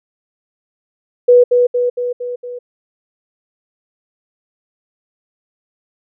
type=tone with echo; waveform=sine; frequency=490 Hz; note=B4; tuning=14 cents flat; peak=-4 dBFS; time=1.28-1.44 s; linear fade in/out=10 ms; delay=230 ms; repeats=5; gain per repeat=-4 dB; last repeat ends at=2.59 s; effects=none